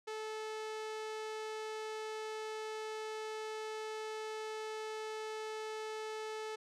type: tone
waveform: sawtooth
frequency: 434.9 Hz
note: A4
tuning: 20 cents flat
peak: -36 dBFS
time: 0.07-6.56 s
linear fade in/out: 10 ms
effects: low-pass 7000 Hz 12 dB/octave